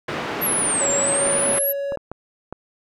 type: band-pass noise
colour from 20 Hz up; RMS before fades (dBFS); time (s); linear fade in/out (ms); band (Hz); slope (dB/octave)
pink; -27; 0.08-1.59; 5; 210 to 2500; 12
type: exponential two-way sweep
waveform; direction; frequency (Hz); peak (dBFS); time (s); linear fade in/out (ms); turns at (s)
sine; down then up; 11840 to 7340 to 11840; -19; 0.41-1.73; 20; 0.91
type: tone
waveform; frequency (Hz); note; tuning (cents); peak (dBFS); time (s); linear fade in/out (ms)
triangle; 560; C#5; +18; -21; 0.81-1.96; 5
type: clicks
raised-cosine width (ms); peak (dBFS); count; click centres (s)
1; -17; 7; 0.898 / 1.265 / 1.39 / 1.922 / 1.973 / 2.116 / 2.526
effects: none